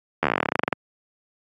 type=slowing click train; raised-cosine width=0.5 ms; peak=-4 dBFS; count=20; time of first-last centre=0.23-0.727 s; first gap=12 ms; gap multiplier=1.08; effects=high-pass 150 Hz 12 dB/octave + AAC 32 kbps